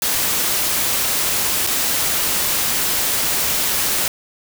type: noise with dropouts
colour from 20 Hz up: white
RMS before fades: -19 dBFS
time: 0.02-4.08 s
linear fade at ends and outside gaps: 1 ms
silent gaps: 1.666-1.672 s
effects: none